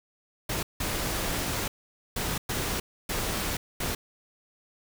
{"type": "noise bursts at uneven times", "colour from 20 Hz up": "pink", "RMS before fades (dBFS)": -30, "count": 6, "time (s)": [[0.49, 0.63], [0.8, 1.68], [2.16, 2.38], [2.49, 2.8], [3.09, 3.57], [3.8, 3.95]], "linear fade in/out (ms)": 5, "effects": []}